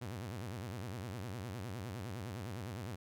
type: tone with vibrato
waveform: sawtooth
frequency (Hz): 106.6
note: G#2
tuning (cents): +46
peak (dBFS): -37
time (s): 0.01-2.96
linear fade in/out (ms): 10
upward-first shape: sine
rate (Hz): 9.8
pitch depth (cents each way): 300
effects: none